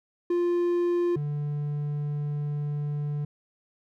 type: tone pair in turn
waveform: triangle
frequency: 349.2 / 146.82 Hz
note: F4 / D3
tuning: 0 / 0 cents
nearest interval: octave + minor third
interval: 1500 cents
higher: first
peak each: -20 / -25 dBFS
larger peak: first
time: 0.3-1.16 / 1.16-3.25 s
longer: second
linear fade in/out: 5 ms
effects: none